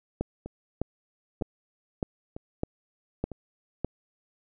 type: two click trains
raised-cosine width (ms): 2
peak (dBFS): -14 / -24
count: 7 / 4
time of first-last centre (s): 0.21-3.846 / 0.46-3.317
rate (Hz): 1.65 / 1.05
effects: none